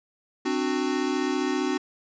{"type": "tone cluster", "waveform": "square", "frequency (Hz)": [263.1, 298.2, 369.1], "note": ["C4", "D4", "F#4"], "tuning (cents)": [10, 27, -4], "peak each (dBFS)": -29, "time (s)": [0.45, 1.78], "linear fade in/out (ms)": 10, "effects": ["resampled to 16000 Hz"]}